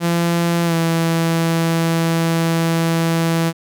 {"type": "tone with pitch glide", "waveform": "sawtooth", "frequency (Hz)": [170.2, 165.35], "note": ["F3", "E3"], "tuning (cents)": [-44, 6], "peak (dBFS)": -11, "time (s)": [0, 3.53], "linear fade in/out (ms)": 50, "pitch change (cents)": -50, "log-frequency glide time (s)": [0.65, 0.74], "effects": []}